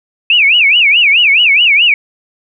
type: tone with vibrato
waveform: sine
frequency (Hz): 2539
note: D#7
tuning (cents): +34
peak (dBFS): -5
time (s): 0.3-1.94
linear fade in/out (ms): 2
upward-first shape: sine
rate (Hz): 4.7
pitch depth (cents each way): 260
effects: none